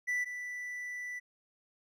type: tone pair in turn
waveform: triangle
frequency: 1975.5 / 1975.5 Hz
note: B6 / B6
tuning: 0 / 0 cents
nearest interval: unison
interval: 0 cents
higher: neither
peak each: -28 / -36 dBFS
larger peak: first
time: 0.07-0.25 / 0.25-1.2 s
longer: second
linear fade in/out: 20 ms
effects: none